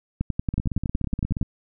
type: two click trains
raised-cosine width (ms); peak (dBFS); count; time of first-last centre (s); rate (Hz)
5; -15 / -11; 16 / 14; 0.54-1.428 / 0.21-1.414; 16.9 / 10.8
effects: none